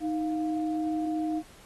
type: tone pair together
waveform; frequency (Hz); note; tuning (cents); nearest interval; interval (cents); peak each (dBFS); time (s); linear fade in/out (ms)
sine; 312.7 / 702; D#4 / F5; +9 / +9; octave + major second; 1400; -27 / -35; 0-1.43; 50
effects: pink hiss -54 dBFS RMS until 1.65 s + AAC 32 kbps